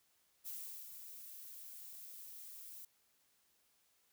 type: noise with ADSR envelope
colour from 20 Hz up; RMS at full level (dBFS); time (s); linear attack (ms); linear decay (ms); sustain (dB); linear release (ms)
violet; -45; 0.44-2.85; 32; 380; -7; 4
effects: white hiss -75 dBFS RMS until 4.12 s